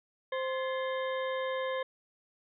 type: harmonic tone with a mistuned harmonic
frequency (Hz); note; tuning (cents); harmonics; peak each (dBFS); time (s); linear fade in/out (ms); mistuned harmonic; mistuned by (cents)
523.3; C5; 0; 1 / 2 / 3 / 4 / 6 / 7; -32 / -38 / -42 / -44 / -48 / -49; 0.32-1.83; 5; 3; +150
effects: none